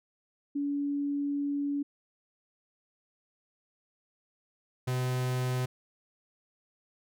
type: tone pair in turn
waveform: sine / 45% pulse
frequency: 285.1 / 127 Hz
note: C#4 / B2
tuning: +49 / +49 cents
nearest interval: octave + major second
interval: 1400 cents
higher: first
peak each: -28 dBFS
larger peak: neither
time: 0.55-1.83 / 4.87-5.66 s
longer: first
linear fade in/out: 10 ms
effects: none